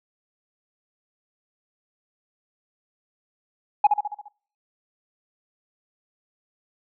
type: tone with echo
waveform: sine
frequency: 830.6 Hz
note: G#5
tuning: in tune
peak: -9 dBFS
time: 3.84-3.87 s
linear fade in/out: 5 ms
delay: 69 ms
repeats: 6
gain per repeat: -5 dB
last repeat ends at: 4.284 s
effects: noise-tail reverb RT60 0.5 s tail -23 dB re dry + tanh soft clip ceiling -9 dBFS